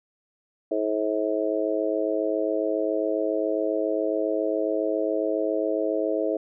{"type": "harmonic tone", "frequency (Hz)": 107.3, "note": "A2", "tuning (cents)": -43, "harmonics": [3, 4, 5, 6], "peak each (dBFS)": [-28, -28, -28, -28], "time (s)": [0.71, 6.37], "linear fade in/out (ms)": 5, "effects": []}